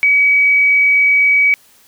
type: tone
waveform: sine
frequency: 2272 Hz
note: C#7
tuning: 42 cents sharp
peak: -8 dBFS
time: 0.03-1.54 s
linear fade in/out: 0 ms
effects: white hiss -49 dBFS RMS until 1.87 s